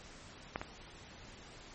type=clicks; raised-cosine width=0.5 ms; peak=-19 / -24 dBFS; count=2; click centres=0.559 / 0.615 s; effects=pink hiss -53 dBFS RMS until 1.74 s + MP3 32 kbps